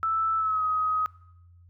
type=tone with pitch glide; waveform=sine; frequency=1318.5 to 1261.1 Hz; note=E6 to D#6; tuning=0 to +23 cents; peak=-23 dBFS; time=0.03-1.06 s; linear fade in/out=0 ms; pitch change=-77 cents; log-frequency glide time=0.37-0.64 s; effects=noise-tail reverb RT60 0.9 s tail -22 dB re dry + added 87 Hz sine -51 dBFS peak until 1.69 s